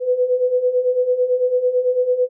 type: beating tone pair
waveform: sine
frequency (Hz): 493.6 / 502.6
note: B4 / B4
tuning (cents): -1 / +30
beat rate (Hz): 9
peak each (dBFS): -21 / -16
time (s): 0-2.29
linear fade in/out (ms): 50
effects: none